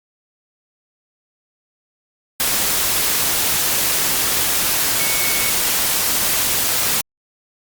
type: tone in noise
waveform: sine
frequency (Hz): 2217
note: C#7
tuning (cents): 0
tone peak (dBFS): -25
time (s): 5-5.5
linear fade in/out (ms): 0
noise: white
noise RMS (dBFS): -18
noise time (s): 2.4-7.01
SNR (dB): -10
effects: Opus 48 kbps